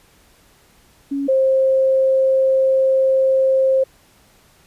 sine tone pair in turn, 278.7 / 529.9 Hz, C#4 / C5, +9 / +22 cents, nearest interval major seventh, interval 1113 cents, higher second, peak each -19 / -12 dBFS, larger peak second, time 1.11-1.28 / 1.28-3.84 s, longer second, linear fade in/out 10 ms, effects pink hiss -53 dBFS RMS until 4.66 s + resampled to 32000 Hz

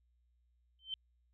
sine tone with exponential growth, 3098 Hz, G7, 21 cents flat, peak -33 dBFS, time 0.79-0.94 s, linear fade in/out 1 ms, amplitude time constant 32 ms, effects added 60 Hz sine -70 dBFS peak until 1.33 s

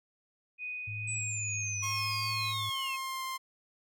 sine tone with tremolo, 2489 Hz, D#7, in tune, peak -35 dBFS, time 0.58-2.54 s, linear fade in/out 50 ms, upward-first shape triangle, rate 2.3 Hz, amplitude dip 30%
sine tone with vibrato, 105.8 Hz, G#2, 33 cents sharp, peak -38 dBFS, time 0.87-2.7 s, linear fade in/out 10 ms, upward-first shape triangle, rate 0.84 Hz, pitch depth 57 cents each way
sine linear sweep, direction down, 8060 to 2517 Hz, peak -35 dBFS, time 1.07-2.97 s, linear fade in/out 20 ms
sawtooth tone with pitch glide, 1081 to 1051.4 Hz, C#6 to C6, -44 to +8 cents, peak -31 dBFS, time 1.82-3.38 s, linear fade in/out 20 ms, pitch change -48 cents, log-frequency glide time 2.67-3.24 s
effects none

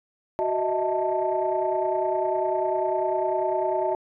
sine tone cluster, 371.4 / 618 / 648 / 885 Hz, F#4 / D#5 / E5 / A5, +7 / -12 / -30 / +10 cents, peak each -27 dBFS, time 0.39-3.95 s, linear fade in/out 0 ms, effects tanh soft clip ceiling -13 dBFS

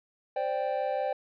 triangle chord, C suspended second, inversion none, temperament just, 523.3 / 588.7 / 784.9 Hz, C5 / D5 / G5, 0 / +4 / +2 cents, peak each -30 dBFS, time 0.36-1.13 s, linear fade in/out 5 ms, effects resampled to 11025 Hz

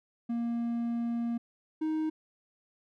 triangle tone pair in turn, 234.6 / 313.2 Hz, A#3 / D#4, +11 / +11 cents, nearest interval perfect fourth, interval 500 cents, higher second, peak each -27 / -26 dBFS, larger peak second, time 0.29-1.38 / 1.81-2.1 s, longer first, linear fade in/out 10 ms, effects none

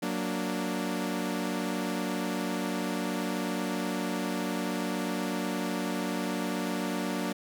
sawtooth chord, Gb augmented, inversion none, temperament equal, 185 / 233.1 / 293.7 Hz, Gb3 / Bb3 / D4, 0 / 0 / 0 cents, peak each -30 dBFS, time 0.02-7.33 s, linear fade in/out 10 ms, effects none

